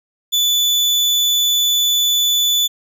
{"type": "tone", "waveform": "35% pulse", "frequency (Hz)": 3480, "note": "A7", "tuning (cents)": -20, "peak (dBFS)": -11, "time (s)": [0.32, 2.68], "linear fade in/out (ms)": 20, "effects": []}